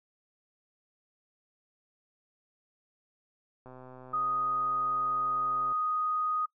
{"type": "click train", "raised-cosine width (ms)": 1, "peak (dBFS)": -35, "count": 265, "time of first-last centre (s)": [3.66, 5.723], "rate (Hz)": 128}
{"type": "tone", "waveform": "sine", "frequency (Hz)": 1244.5, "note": "D#6", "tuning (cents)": 0, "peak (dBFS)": -27, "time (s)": [4.13, 6.46], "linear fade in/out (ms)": 10}
{"effects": ["noise-tail reverb RT60 0.1 s tail -23 dB re dry"]}